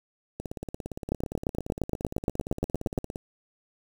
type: two click trains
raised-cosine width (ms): 2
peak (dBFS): -12 / -21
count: 17 / 49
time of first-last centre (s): 1.12-2.978 / 0.4-3.159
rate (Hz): 8.61 / 17.4
effects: 7-bit